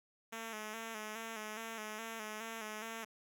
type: tone with vibrato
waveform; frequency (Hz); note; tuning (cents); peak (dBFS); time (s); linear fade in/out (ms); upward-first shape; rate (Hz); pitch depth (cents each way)
5% pulse; 220; A3; 0; -31; 0.32-3.05; 10; square; 2.4; 47
effects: none